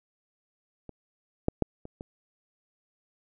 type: clicks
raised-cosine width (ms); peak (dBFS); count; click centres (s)
2; -28 / -10 / -10 / -28 / -25; 5; 0.893 / 1.484 / 1.623 / 1.854 / 2.009
effects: none